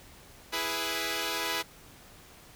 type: chord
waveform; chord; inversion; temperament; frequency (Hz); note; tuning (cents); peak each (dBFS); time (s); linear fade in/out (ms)
5% pulse; E major; none; equal; 329.6 / 415.3 / 493.9; E4 / G#4 / B4; 0 / 0 / 0; -23; 0.52-1.63; 20
effects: pink hiss -53 dBFS RMS until 2.55 s